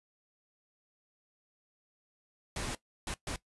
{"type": "noise bursts at uneven times", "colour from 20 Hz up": "pink", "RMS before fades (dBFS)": -37, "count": 3, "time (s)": [[2.56, 2.75], [3.07, 3.14], [3.27, 3.36]], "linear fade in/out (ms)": 2, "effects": ["noise-tail reverb RT60 0.1 s tail -17 dB re dry", "resampled to 24000 Hz"]}